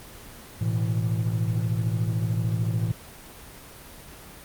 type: chord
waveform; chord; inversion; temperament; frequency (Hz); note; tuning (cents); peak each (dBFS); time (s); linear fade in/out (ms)
triangle; A suspended second; none; equal; 110 / 123.47 / 164.81; A2 / B2 / E3; 0 / 0 / 0; -22 / -28 / -27; 0.61-2.92; 5
effects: pink hiss -44 dBFS RMS until 4.44 s + Opus 24 kbps